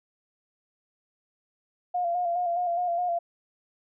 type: tone with vibrato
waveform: sine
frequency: 701 Hz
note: F5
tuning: 6 cents sharp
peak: -24 dBFS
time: 1.94-3.19 s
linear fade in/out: 10 ms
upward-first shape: square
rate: 4.8 Hz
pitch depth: 37 cents each way
effects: none